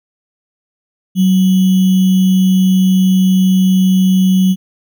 sine tone with sample-and-hold, 187.3 Hz, F#3, 21 cents sharp, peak -7 dBFS, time 1.15-4.56 s, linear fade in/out 50 ms, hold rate 3150 Hz, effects none

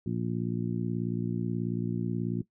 harmonic tone, 58.4 Hz, A#1, 4 cents sharp, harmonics 2 / 3 / 4 / 5 / 6, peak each -34 / -32 / -34 / -39 / -38 dBFS, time 0.06-2.42 s, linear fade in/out 5 ms, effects noise-tail reverb RT60 0.1 s tail -17 dB re dry

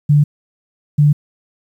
sine tone pair in turn, 146.83 / 147.37 Hz, D3 / D3, 0 / +6 cents, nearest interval unison, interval 6 cents, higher second, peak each -7 dBFS, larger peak neither, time 0.09-0.24 / 0.98-1.13 s, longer neither, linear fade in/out 10 ms, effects 8-bit

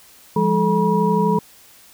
sine tone cluster, 171.2 / 203.2 / 433.5 / 963 Hz, F3 / G#3 / A4 / B5, -34 / -38 / -26 / -44 cents, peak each -20 dBFS, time 0.36-1.39 s, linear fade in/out 5 ms, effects white hiss -48 dBFS RMS until 1.93 s

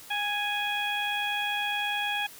harmonic tone with a mistuned harmonic, 830.6 Hz, G#5, in tune, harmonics 1 / 2 / 3 / 4, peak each -32 / -33 / -32 / -33 dBFS, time 0.1-2.27 s, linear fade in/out 10 ms, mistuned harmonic 1, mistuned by -20 cents, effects white hiss -48 dBFS RMS until 2.39 s

